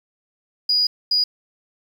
sine tone bursts at uneven times, 4903 Hz, D#8, 26 cents flat, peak -15 dBFS, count 2, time 0.69-0.87 / 1.11-1.24 s, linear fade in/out 5 ms, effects 7-bit

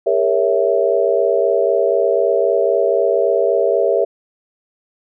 sine chord, G diminished seventh, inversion none, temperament equal with one note detuned, 402.3 / 466.2 / 554.4 / 659.3 Hz, G4 / Bb4 / Db5 / Fb5, +45 / 0 / 0 / 0 cents, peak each -18 dBFS, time 0.06-4.05 s, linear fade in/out 10 ms, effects none

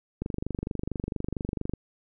click train, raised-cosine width 3 ms, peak -17 dBFS, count 38, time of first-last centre 0.22-1.736 s, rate 24.4 Hz, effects none

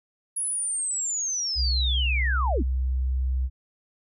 sine linear sweep, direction down, 10548 to 180.7 Hz, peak -25 dBFS, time 0.36-2.63 s, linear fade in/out 10 ms
sine tone, 64.4 Hz, C2, 27 cents flat, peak -22 dBFS, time 1.55-3.5 s, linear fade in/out 50 ms
effects none

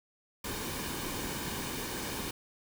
pink noise with comb filter, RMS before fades -37 dBFS, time 0.44-2.31 s, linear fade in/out 5 ms, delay 1.5 ms, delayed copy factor -0.5, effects none

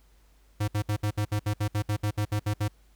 square tone bursts, 104.6 Hz, G#2, 13 cents sharp, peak -25 dBFS, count 15, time 0.6-2.682 s, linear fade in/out 10 ms, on 80 ms, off 63 ms, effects added 50 Hz sine -57 dBFS peak until 2.95 s + pink hiss -66 dBFS RMS until 2.95 s

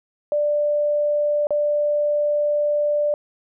sine tone with dropouts, 590 Hz, D5, 8 cents sharp, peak -17 dBFS, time 0.32-3.14 s, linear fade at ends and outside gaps 1 ms, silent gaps 1.47-1.506 s, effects none

